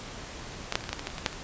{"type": "clicks", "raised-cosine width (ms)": 0.2, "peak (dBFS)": [-10, -6, -24, -20, -15, -11, -17, -14, -24, -17, -6, -23], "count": 12, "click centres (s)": [0.724, 0.755, 0.808, 0.84, 0.892, 0.93, 0.994, 1.071, 1.102, 1.182, 1.262, 1.329], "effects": ["pink hiss -41 dBFS RMS until 1.43 s", "resampled to 16000 Hz"]}